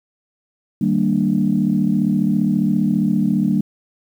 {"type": "chord", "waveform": "sine", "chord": "Eb major seventh", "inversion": "none", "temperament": "equal with one note detuned", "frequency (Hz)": [155.56, 196, 230.8, 293.7], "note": ["Eb3", "G3", "Bb3", "D4"], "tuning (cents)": [0, 0, -17, 0], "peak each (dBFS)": [-23, -17, -19, -22], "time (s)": [0.81, 3.61], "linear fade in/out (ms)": 5, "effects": ["tanh soft clip ceiling -4 dBFS", "8-bit"]}